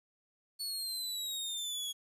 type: exponential sweep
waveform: sawtooth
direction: down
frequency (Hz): 4435 to 3322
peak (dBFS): -33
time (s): 0.59-1.93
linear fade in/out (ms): 20
effects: resampled to 32000 Hz + 11-bit